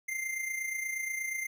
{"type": "tone with amplitude modulation", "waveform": "square", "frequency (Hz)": 2093, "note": "C7", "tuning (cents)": 0, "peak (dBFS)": -31, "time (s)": [0.08, 1.47], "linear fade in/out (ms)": 10, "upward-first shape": "sine", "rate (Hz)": 28.4, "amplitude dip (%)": 55, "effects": []}